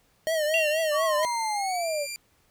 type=tone with vibrato; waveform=square; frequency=624 Hz; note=D#5; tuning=5 cents sharp; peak=-24 dBFS; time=0.27-1.25 s; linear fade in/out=0 ms; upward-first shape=triangle; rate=4.2 Hz; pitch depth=100 cents each way
type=tone with exponential decay; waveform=sine; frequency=2756 Hz; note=F7; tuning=24 cents flat; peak=-20 dBFS; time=0.54-1.23 s; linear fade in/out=1 ms; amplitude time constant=150 ms
type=linear sweep; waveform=sine; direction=down; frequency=1167 to 554.4 Hz; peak=-26 dBFS; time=0.91-2.07 s; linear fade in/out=50 ms
type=tone with pitch glide; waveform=15% pulse; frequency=2094 to 2378 Hz; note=C7 to D7; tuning=+1 to +21 cents; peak=-26 dBFS; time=1.23-2.16 s; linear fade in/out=0 ms; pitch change=+220 cents; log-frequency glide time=1.54-1.88 s
effects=pink hiss -65 dBFS RMS until 2.5 s